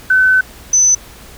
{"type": "tone pair in turn", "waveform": "sine", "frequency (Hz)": [1517, 6053], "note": ["F#6", "F#8"], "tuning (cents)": [43, 38], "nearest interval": "2 octaves", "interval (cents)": 2395, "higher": "second", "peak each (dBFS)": -7, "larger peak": "neither", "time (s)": [[0.1, 0.41], [0.73, 0.95]], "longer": "first", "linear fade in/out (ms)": 5, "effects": ["added 60 Hz sine -42 dBFS peak until 1.37 s", "pink hiss -38 dBFS RMS until 1.37 s"]}